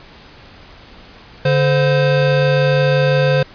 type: tone pair together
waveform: square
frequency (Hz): 144.16 / 520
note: D3 / C5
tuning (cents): -32 / -11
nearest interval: octave + minor seventh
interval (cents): 2221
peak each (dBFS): -15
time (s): 1.45-3.43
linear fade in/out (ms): 5
effects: pink hiss -41 dBFS RMS until 3.54 s + resampled to 11025 Hz